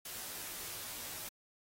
white noise with comb filter, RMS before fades -44 dBFS, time 0.05-1.29 s, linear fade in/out 5 ms, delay 15 ms, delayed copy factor -0.95, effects AAC 48 kbps

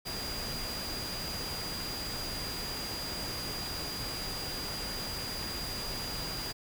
sine tone in noise, 4827 Hz, D8, 47 cents sharp, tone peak -38 dBFS, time 0.05-6.53 s, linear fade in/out 20 ms, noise pink, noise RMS -39 dBFS, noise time 0.05-6.53 s, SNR -2 dB, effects none

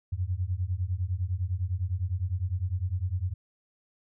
sine beating tone pair, 86.5 / 96.4 Hz, F2 / G2, -16 / -28 cents, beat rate 9.9 Hz, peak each -30 dBFS, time 0.12-3.34 s, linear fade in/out 10 ms, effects none

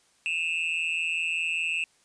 triangle tone with amplitude modulation, 2637 Hz, E7, in tune, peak -20 dBFS, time 0.26-1.84 s, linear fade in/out 0 ms, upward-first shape sine, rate 165 Hz, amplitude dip 100%, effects white hiss -64 dBFS RMS until 2.04 s + resampled to 22050 Hz

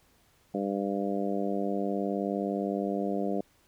harmonic tone, 99.5 Hz, G2, 26 cents sharp, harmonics 2 / 3 / 4 / 5 / 6 / 7, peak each -32 / -34 / -35 / -36 / -37 / -37 dBFS, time 0.54-3.41 s, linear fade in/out 5 ms, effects pink hiss -65 dBFS RMS until 3.67 s

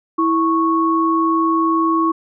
sine tone pair together, 327.4 / 1105 Hz, E4 / C#6, -12 / -6 cents, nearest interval octave + major sixth, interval 2106 cents, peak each -16 dBFS, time 0.18-2.12 s, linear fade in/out 10 ms, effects none

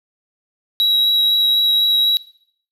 triangle tone with vibrato, 3870 Hz, B7, 36 cents flat, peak -11 dBFS, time 0.8-2.17 s, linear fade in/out 0 ms, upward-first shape sine, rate 4 Hz, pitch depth 8 cents each way, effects noise-tail reverb RT60 0.6 s tail -19 dB re dry

